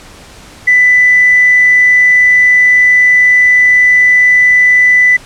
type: tone with tanh clipping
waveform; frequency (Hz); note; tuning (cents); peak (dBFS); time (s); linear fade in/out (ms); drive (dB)
triangle; 1991; B6; +14; -3; 0.67-5.17; 10; 1
effects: pink hiss -35 dBFS RMS until 5.25 s + low-pass 9000 Hz 12 dB/octave